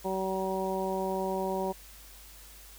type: harmonic tone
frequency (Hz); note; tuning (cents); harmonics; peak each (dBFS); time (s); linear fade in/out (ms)
190; F#3; +46; 1 / 2 / 3 / 4 / 5; -36 / -33 / -35 / -37 / -36; 0.04-1.73; 20
effects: added 50 Hz sine -52 dBFS peak until 2.78 s + white hiss -52 dBFS RMS until 2.78 s